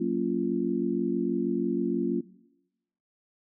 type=chord; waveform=sine; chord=Gb major seventh; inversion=none; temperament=just; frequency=185 / 231.2 / 277.5 / 346.9 Hz; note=Gb3 / Bb3 / Db4 / F4; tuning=0 / -14 / +2 / -12 cents; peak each=-32 / -29 / -31 / -29 dBFS; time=0-2.21 s; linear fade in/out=10 ms; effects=noise-tail reverb RT60 0.9 s tail -19 dB re dry